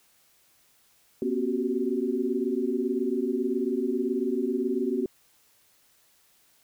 sine tone cluster, 241.1 / 268.4 / 366 / 384.3 Hz, B3 / C4 / F#4 / G4, -41 / +44 / -19 / -34 cents, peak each -30 dBFS, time 1.22-5.06 s, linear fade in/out 2 ms, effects white hiss -63 dBFS RMS until 6.63 s

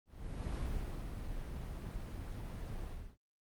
brown noise with ADSR envelope, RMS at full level -37 dBFS, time 0.06-3.17 s, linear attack 490 ms, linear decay 500 ms, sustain -5 dB, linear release 300 ms, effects noise-tail reverb RT60 0.1 s tail -25 dB re dry + Opus 32 kbps

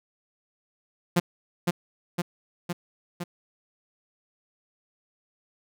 sawtooth tone with echo, 174.61 Hz, F3, in tune, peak -14 dBFS, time 1.16-1.2 s, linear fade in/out 10 ms, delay 510 ms, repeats 4, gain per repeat -3 dB, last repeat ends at 3.24 s, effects none

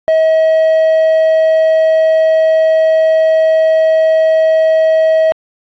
triangle tone with quantisation, 639 Hz, D#5, 46 cents sharp, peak -5 dBFS, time 0.08-5.32 s, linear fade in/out 0 ms, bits 5, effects low-pass 4000 Hz 12 dB/octave + AAC 64 kbps

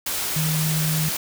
sine tone in noise, 156.8 Hz, D#3, 14 cents sharp, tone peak -21 dBFS, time 0.36-1.09 s, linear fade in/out 5 ms, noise white, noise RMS -26 dBFS, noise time 0.06-1.17 s, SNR +2 dB, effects none

